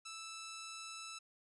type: tone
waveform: 10% pulse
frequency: 1318.5 Hz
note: E6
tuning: in tune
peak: -38 dBFS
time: 0.05-1.19 s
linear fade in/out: 10 ms
effects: resampled to 24000 Hz